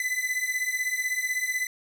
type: beating tone pair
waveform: 45% pulse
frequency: 2001 / 2017 Hz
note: B6 / B6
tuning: +22 / +36 cents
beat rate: 16 Hz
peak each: -29 dBFS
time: 0-1.67 s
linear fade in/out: 2 ms
effects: none